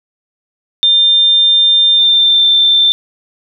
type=tone with pitch glide; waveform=sine; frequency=3600 to 3565 Hz; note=A7 to A7; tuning=+39 to +22 cents; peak=-6 dBFS; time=0.83-2.92 s; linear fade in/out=0 ms; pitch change=-17 cents; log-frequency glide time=1.94-2.49 s; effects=none